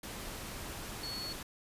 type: tone in noise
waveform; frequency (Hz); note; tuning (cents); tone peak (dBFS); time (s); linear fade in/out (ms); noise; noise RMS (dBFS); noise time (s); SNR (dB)
sine; 4395; C#8; -16; -39; 1.03-1.33; 5; pink; -43; 0.03-1.43; +1
effects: resampled to 32000 Hz